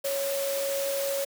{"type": "tone in noise", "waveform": "sine", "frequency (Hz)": 554.4, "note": "C#5", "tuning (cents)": 0, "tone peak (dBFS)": -27, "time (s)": [0.04, 1.25], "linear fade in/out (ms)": 10, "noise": "white", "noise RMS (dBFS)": -34, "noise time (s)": [0.04, 1.25], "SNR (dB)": 4, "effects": ["high-pass 300 Hz 12 dB/octave"]}